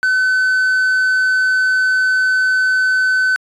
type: tone with quantisation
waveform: triangle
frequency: 1516 Hz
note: F#6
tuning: 42 cents sharp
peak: -10 dBFS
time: 0.03-3.36 s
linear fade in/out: 0 ms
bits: 6
effects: resampled to 24000 Hz